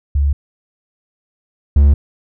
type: tone pair in turn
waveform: sine / triangle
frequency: 70.9 / 71.2 Hz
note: C#2 / C#2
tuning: +40 / +47 cents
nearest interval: unison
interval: 7 cents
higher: second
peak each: -11 / -4 dBFS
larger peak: second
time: 0.15-0.33 / 1.76-1.94 s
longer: neither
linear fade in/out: 5 ms
effects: none

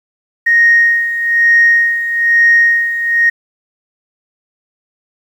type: tone with tremolo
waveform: sine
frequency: 1864.7 Hz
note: A#6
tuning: in tune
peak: -4 dBFS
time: 0.46-3.3 s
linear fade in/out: 10 ms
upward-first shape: sine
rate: 1.1 Hz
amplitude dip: 70%
effects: tanh soft clip ceiling 0 dBFS + 7-bit

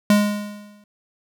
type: tone with exponential decay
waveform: square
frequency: 206.9 Hz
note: G#3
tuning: 6 cents flat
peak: -11 dBFS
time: 0.1-0.84 s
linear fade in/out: 2 ms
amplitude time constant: 160 ms
effects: none

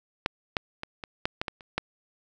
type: clicks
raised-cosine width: 0.3 ms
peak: -8 / -9 / -18 / -20 / -9 / -12 / -15 / -30 / -10 dBFS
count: 9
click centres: 0.261 / 0.568 / 0.834 / 1.038 / 1.255 / 1.415 / 1.482 / 1.608 / 1.78 s
effects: none

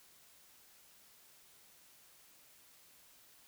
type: silence
effects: white hiss -63 dBFS RMS until 3.47 s

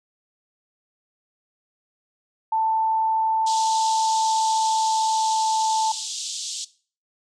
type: tone with pitch glide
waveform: sine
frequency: 886 to 879.9 Hz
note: A5 to A5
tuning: +12 to 0 cents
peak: -19 dBFS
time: 2.52-5.92 s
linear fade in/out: 5 ms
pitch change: -12 cents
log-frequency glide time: 3.45-5.51 s
type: band-pass noise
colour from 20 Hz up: white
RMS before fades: -31 dBFS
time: 3.46-6.65 s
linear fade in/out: 10 ms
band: 3200 to 7900 Hz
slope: 48 dB/octave
effects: noise-tail reverb RT60 0.4 s tail -18 dB re dry

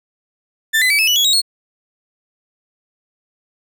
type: tone with pitch steps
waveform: 35% pulse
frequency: 1777 / 2018 / 2291 / 2602 / 2954 / 3355 / 3809 / 4325 Hz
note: A6 / B6 / D7 / E7 / F#7 / G#7 / A#7 / C#8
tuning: +17 / +37 / -44 / -23 / -3 / +17 / +37 / -43 cents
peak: -10 dBFS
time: 0.73-1.418 s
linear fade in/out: 20 ms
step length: 86 ms
effects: none

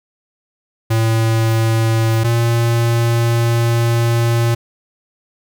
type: tone pair in turn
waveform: square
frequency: 112.7 / 116.96 Hz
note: A2 / A#2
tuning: +42 / +6 cents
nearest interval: minor second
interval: 64 cents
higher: second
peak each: -13 dBFS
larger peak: neither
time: 0.9-2.24 / 2.24-4.55 s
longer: second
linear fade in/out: 10 ms
effects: none

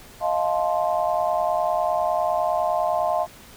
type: chord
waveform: sine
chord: F dominant seventh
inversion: third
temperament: just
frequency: 628.6 / 698.5 / 873.1 / 1047.7 Hz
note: Eb5 / F5 / A5 / C6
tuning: +18 / 0 / -14 / +2 cents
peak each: -24 / -23 / -28 / -29 dBFS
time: 0.2-3.27 s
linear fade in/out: 50 ms
effects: pink hiss -46 dBFS RMS until 3.56 s

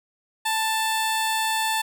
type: tone with notch filter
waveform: 15% pulse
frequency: 883 Hz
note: A5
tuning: 6 cents sharp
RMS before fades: -24 dBFS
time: 0.45-1.82 s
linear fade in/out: 10 ms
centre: 2200 Hz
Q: 1.8
effects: none

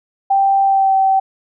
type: tone with pitch glide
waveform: sine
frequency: 784 to 771 Hz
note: G5 to G5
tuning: 0 to -29 cents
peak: -10 dBFS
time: 0.3-1.2 s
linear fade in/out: 10 ms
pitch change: -29 cents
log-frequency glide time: 0.64-0.95 s
effects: none

